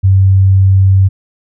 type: tone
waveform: sine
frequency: 96 Hz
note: G2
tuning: 36 cents flat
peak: -4 dBFS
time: 0.03-1.09 s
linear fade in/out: 20 ms
effects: none